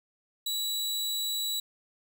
sawtooth tone, 3917 Hz, B7, 15 cents flat, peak -26 dBFS, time 0.46-1.6 s, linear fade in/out 5 ms, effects none

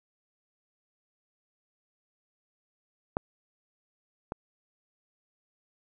clicks, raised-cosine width 1 ms, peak -13 / -19 dBFS, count 2, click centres 3.169 / 4.321 s, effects none

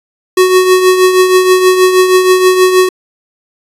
square tone with tremolo, 370 Hz, F#4, in tune, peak -3 dBFS, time 0.37-2.89 s, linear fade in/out 5 ms, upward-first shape triangle, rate 6.3 Hz, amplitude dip 60%, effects resampled to 32000 Hz

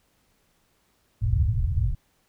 white low-pass noise, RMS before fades -23 dBFS, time 1.21-1.95 s, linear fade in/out 10 ms, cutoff 120 Hz, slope 48 dB/octave, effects pink hiss -67 dBFS RMS until 2.28 s

